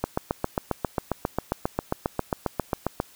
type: click train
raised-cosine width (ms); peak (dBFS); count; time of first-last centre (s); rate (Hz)
1; -9; 23; 0.04-3.001; 7.43
effects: white hiss -53 dBFS RMS until 3.15 s